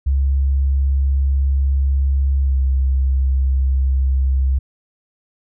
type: tone with pitch glide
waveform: sine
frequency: 68.2 to 66.26 Hz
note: C#2 to C2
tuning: -28 to +22 cents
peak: -13 dBFS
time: 0.06-4.59 s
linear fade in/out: 10 ms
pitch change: -50 cents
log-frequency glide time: 2.42-2.57 s
effects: none